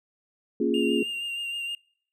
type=chord; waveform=sine; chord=Bb minor seventh; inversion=none; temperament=equal; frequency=233.1 / 277.2 / 349.2 / 415.3 Hz; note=Bb3 / Db4 / F4 / Ab4; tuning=0 / 0 / 0 / 0 cents; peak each=-27 dBFS; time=0.6-1.03 s; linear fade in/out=5 ms
type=tone with vibrato; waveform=triangle; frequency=2794 Hz; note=F7; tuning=in tune; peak=-28 dBFS; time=0.74-1.75 s; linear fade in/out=2 ms; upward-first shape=sine; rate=6.4 Hz; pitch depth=23 cents each way
effects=noise-tail reverb RT60 0.6 s tail -25 dB re dry